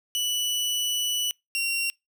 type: tone pair in turn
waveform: sawtooth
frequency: 2960 / 2749 Hz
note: F#7 / F7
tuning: 0 / -28 cents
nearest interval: minor second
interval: 128 cents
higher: first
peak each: -21 dBFS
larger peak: neither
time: 0.15-1.31 / 1.55-1.9 s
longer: first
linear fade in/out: 0 ms
effects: noise-tail reverb RT60 0.2 s tail -26 dB re dry